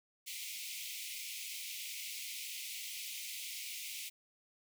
pink high-pass noise, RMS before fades -44 dBFS, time 0.26-4.1 s, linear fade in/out 20 ms, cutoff 2100 Hz, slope 96 dB/octave, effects none

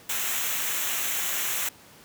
white noise with comb filter, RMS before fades -28 dBFS, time 0.09-1.69 s, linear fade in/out 5 ms, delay 0.21 ms, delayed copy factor -0.65, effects pink hiss -51 dBFS RMS until 2.04 s + high-pass 100 Hz 12 dB/octave

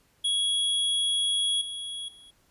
square tone with level steps, 3333 Hz, G#7, 5 cents sharp, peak -24 / -34 / -50 dBFS, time 0.24-2.31 s, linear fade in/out 10 ms, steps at 1.61 / 2.08 s, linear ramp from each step 5 ms, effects pink hiss -65 dBFS RMS until 2.5 s + resampled to 32000 Hz

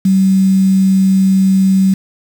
sine tone with quantisation, 191.3 Hz, G3, 42 cents flat, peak -7 dBFS, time 0.05-1.94 s, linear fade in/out 5 ms, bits 5, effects none

